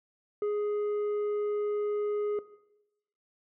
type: tone with tanh clipping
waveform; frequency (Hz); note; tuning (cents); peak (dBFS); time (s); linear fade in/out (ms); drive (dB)
sine; 415.9; G#4; +2; -28; 0.42-2.39; 2; 5
effects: noise-tail reverb RT60 0.9 s tail -17 dB re dry